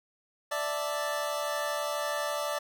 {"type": "chord", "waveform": "25% pulse", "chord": "D suspended second", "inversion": "none", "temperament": "equal", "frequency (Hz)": [587.3, 659.3, 880], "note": ["D5", "E5", "A5"], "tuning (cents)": [0, 0, 0], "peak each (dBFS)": [-28, -33, -34], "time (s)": [0.51, 2.59], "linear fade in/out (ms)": 10, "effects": []}